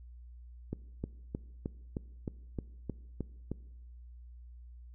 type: click train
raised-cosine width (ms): 3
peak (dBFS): -22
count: 10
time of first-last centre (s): 0.73-3.516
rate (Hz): 3.23
effects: noise-tail reverb RT60 1.0 s tail -21 dB re dry + added 60 Hz sine -48 dBFS peak until 4.94 s